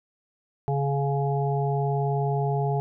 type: harmonic tone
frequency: 139.9 Hz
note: C#3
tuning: 16 cents sharp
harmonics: 1 / 3 / 5 / 6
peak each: -24 / -29 / -31 / -32 dBFS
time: 0.68-2.8 s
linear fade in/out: 0 ms
effects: none